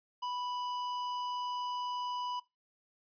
square tone, 987.8 Hz, B5, in tune, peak -36 dBFS, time 0.22-2.4 s, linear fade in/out 10 ms, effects noise-tail reverb RT60 0.2 s tail -18 dB re dry + resampled to 11025 Hz

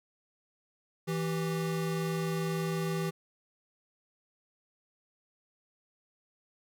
square tone pair together, 163.97 / 390 Hz, E3 / G4, -9 / -9 cents, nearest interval octave + minor third, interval 1500 cents, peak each -32 / -36 dBFS, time 1.07-3.11 s, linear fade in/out 20 ms, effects none

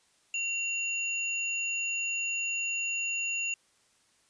sine tone pair together, 2750 / 6890 Hz, F7 / A8, -27 / -37 cents, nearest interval octave + major third, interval 1590 cents, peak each -30 / -36 dBFS, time 0.34-3.54 s, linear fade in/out 2 ms, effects white hiss -67 dBFS RMS until 4.29 s + resampled to 22050 Hz

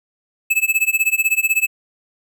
square tone with tremolo, 2608 Hz, E7, 19 cents flat, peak -12 dBFS, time 0.5-1.67 s, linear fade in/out 10 ms, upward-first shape sine, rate 16 Hz, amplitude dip 95%, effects none

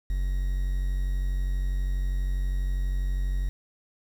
triangle tone with quantisation, 46.17 Hz, F#1, 3 cents flat, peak -22 dBFS, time 0.1-3.49 s, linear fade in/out 0 ms, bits 8, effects none

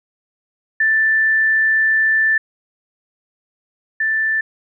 sine tone pair in turn, 1766 / 1766 Hz, A6 / A6, +6 / +6 cents, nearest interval unison, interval 0 cents, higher neither, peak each -12 / -15 dBFS, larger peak first, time 0.8-2.38 / 4-4.41 s, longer first, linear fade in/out 5 ms, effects none

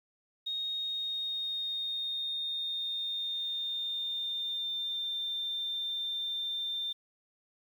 sine tone with pitch glide, 3729 to 3587 Hz, A#7 to A7, 0 to +33 cents, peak -32 dBFS, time 0.46-6.93 s, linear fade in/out 10 ms, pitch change -67 cents, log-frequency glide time 0.74-5.13 s, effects 10-bit

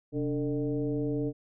sine tone with frequency modulation, 290.4 Hz, D4, 19 cents flat, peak -27 dBFS, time 0.12-1.33 s, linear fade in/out 50 ms, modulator 159 Hz, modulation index 1.2, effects none

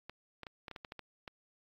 clicks, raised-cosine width 0.3 ms, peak -28 dBFS, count 10, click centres 0.096 / 0.433 / 0.468 / 0.682 / 0.713 / 0.762 / 0.848 / 0.921 / 0.993 / 1.278 s, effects AAC 64 kbps

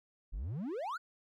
triangle exponential sweep, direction up, 38.47 to 1538 Hz, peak -34 dBFS, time 0.32-0.98 s, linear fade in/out 20 ms, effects none

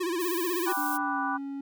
square tone with vibrato, 349 Hz, F4, 1 cent flat, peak -28 dBFS, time 0-0.73 s, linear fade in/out 10 ms, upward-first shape sine, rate 16 Hz, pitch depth 110 cents each way
violet noise, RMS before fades -36 dBFS, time 0.19-0.98 s, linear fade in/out 20 ms
sine chord, G major seventh, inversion none, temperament equal, 784 / 987.8 / 1174.7 / 1480 Hz, G5 / B5 / D6 / F#6, 0 / 0 / 0 / 0 cents, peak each -33 dBFS, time 0.66-1.38 s, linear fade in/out 20 ms
triangle tone with pitch glide, 293.5 to 277 Hz, D4 to C#4, -1 to -1 cents, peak -31 dBFS, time 0.77-1.61 s, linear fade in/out 5 ms, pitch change -100 cents, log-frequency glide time 0.95-1.21 s
effects none

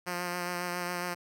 5% pulse tone with vibrato, 177 Hz, F3, 23 cents sharp, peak -21 dBFS, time 0.06-1.15 s, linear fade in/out 20 ms, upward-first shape sine, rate 7.3 Hz, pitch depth 19 cents each way, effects none

